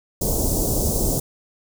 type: band-stop noise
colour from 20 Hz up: pink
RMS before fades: -21 dBFS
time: 0.21-1.2 s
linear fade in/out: 5 ms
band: 660 to 6100 Hz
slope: 24 dB/octave
effects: none